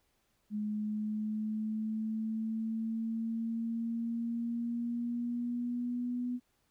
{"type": "exponential sweep", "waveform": "sine", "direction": "up", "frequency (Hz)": [210, 246.9], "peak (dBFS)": -32, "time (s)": [0.5, 6.4], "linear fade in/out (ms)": 50, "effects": ["pink hiss -75 dBFS RMS until 6.7 s"]}